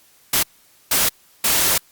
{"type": "noise bursts at uneven times", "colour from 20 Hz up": "white", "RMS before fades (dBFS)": -17, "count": 3, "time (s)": [[0.33, 0.43], [0.91, 1.09], [1.44, 1.78]], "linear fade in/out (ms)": 5, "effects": ["white hiss -54 dBFS RMS until 1.91 s", "Opus 48 kbps"]}